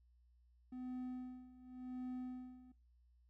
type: tone with tremolo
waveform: triangle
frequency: 252.8 Hz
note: B3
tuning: 41 cents sharp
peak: -40 dBFS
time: 0.72-2.72 s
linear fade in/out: 5 ms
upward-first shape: sine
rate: 0.9 Hz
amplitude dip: 85%
effects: noise-tail reverb RT60 0.3 s tail -17 dB re dry + added 60 Hz sine -67 dBFS peak until 3.29 s